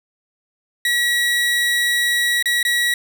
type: tone with dropouts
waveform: 30% pulse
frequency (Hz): 1922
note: B6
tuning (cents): -48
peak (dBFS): -13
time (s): 0.85-2.94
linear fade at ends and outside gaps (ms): 2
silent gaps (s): 2.426-2.457 / 2.629-2.65
effects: none